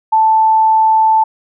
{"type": "tone", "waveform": "sine", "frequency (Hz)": 880, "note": "A5", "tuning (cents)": 0, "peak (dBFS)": -7, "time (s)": [0.12, 1.24], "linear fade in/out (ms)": 10, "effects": []}